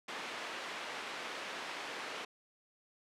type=band-pass noise; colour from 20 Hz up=white; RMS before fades=-43 dBFS; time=0.08-2.25 s; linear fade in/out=5 ms; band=310 to 2500 Hz; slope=12 dB/octave; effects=low-pass 11000 Hz 12 dB/octave